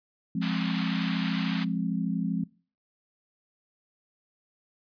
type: chord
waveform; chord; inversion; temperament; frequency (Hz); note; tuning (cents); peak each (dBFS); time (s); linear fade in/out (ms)
sine; F minor; none; equal with one note detuned; 174.61 / 207.7 / 262.5; F3 / Ab3 / C4; 0 / 0 / +6; -29 / -30 / -32; 0.35-2.44; 5
type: band-pass noise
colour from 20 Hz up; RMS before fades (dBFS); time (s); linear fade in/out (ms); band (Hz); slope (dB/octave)
white; -37; 0.41-1.65; 20; 800 to 3900; 24
effects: noise-tail reverb RT60 0.4 s tail -22 dB re dry + resampled to 11025 Hz